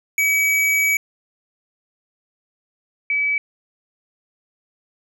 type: tone pair in turn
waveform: square / sine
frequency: 2278 / 2290 Hz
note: C#7 / D7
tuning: +47 / -44 cents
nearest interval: unison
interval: 9 cents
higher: second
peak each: -16 / -17 dBFS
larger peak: first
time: 0.18-0.97 / 3.1-3.38 s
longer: first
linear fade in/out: 2 ms
effects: none